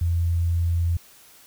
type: tone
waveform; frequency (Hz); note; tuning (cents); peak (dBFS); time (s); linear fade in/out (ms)
sine; 85; F2; -46; -19; 0.01-0.97; 5
effects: white hiss -51 dBFS RMS until 1.46 s